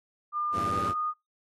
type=tone with pitch glide; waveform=sine; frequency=1203 to 1229.7 Hz; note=D6 to D#6; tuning=+41 to -21 cents; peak=-27 dBFS; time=0.32-1.14 s; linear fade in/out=50 ms; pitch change=+38 cents; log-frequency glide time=0.6-0.8 s
type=chord; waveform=10% pulse; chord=E diminished; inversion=none; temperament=equal with one note detuned; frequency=82.41 / 98 / 114.01 Hz; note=E2 / G2 / Bb2; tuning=0 / 0 / -38 cents; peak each=-30 / -28 / -31 dBFS; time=0.52-0.94 s; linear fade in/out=50 ms
effects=noise-tail reverb RT60 0.2 s tail -23 dB re dry + AAC 32 kbps